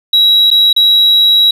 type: tone with dropouts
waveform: sine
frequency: 3873 Hz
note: B7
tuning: 35 cents flat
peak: -3 dBFS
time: 0.13-1.51 s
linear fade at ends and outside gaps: 5 ms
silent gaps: 0.504-0.512 / 0.73-0.763 s
effects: tanh soft clip ceiling -3 dBFS + 7-bit